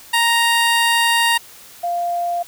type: tone pair in turn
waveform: 15% pulse / sine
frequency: 932.3 / 696 Hz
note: A#5 / F5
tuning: 0 / -6 cents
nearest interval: perfect fourth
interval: 506 cents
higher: first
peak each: -7 / -18 dBFS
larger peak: first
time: 0.13-1.38 / 1.83-2.43 s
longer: first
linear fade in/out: 10 ms
effects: white hiss -42 dBFS RMS until 2.47 s